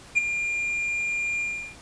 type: tone with ADSR envelope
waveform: triangle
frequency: 2400 Hz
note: D7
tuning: 37 cents sharp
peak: -13 dBFS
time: 0.15-1.76 s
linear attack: 27 ms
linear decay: 17 ms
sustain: -10 dB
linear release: 350 ms
effects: pink hiss -47 dBFS RMS until 1.81 s + resampled to 22050 Hz